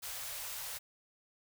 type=band-stop noise; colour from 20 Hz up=white; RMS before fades=-42 dBFS; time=0.02-0.79 s; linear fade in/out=20 ms; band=140 to 490 Hz; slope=48 dB/octave; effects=none